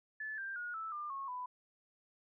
sine tone with pitch steps, 1735 / 1581.8 / 1442.2 / 1314.9 / 1198.8 / 1093 / 996.5 Hz, A6 / G6 / F#6 / E6 / D6 / C#6 / B5, -25 / +15 / -45 / -5 / +35 / -25 / +15 cents, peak -39 dBFS, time 0.2-1.46 s, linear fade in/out 5 ms, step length 180 ms, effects none

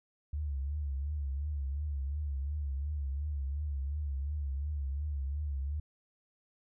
sine tone with vibrato, 71.3 Hz, C#2, 49 cents sharp, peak -32 dBFS, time 0.33-5.8 s, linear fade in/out 5 ms, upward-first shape triangle, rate 2.8 Hz, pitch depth 120 cents each way, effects none

